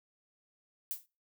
violet noise with exponential decay, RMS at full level -33 dBFS, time 0.91-1.06 s, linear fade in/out 0 ms, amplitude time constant 32 ms, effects noise-tail reverb RT60 0.3 s tail -22 dB re dry

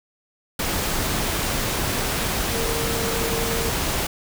sine tone in noise, 458.9 Hz, A#4, 27 cents flat, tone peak -28 dBFS, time 2.54-3.7 s, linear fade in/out 5 ms, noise pink, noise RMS -24 dBFS, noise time 0.59-4.07 s, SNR -7 dB, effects none

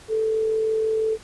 sine tone with amplitude modulation, 440 Hz, A4, in tune, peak -18 dBFS, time 0.08-1.18 s, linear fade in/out 50 ms, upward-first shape sine, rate 46 Hz, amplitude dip 30%, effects pink hiss -47 dBFS RMS until 1.23 s + resampled to 24000 Hz

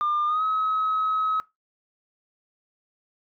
sine tone with pitch glide, 1200 to 1278.7 Hz, D6 to D#6, +37 to +47 cents, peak -20 dBFS, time 0.01-1.4 s, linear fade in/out 0 ms, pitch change +110 cents, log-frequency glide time 0.26-0.43 s, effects noise-tail reverb RT60 0.2 s tail -21 dB re dry + tanh soft clip ceiling -18 dBFS

